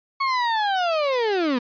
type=linear sweep; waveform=35% pulse; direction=down; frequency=1108.7 to 233.1 Hz; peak=-18 dBFS; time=0.2-1.59 s; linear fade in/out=10 ms; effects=resampled to 11025 Hz